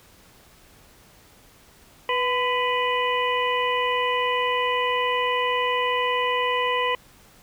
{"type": "harmonic tone with a mistuned harmonic", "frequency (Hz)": 493.9, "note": "B4", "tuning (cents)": 0, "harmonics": [1, 2, 4, 5, 6], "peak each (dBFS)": [-26, -24, -28, -32, -30], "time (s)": [2.09, 6.95], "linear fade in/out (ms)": 2, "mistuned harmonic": 2, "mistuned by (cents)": 39, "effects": ["pink hiss -53 dBFS RMS until 7.42 s"]}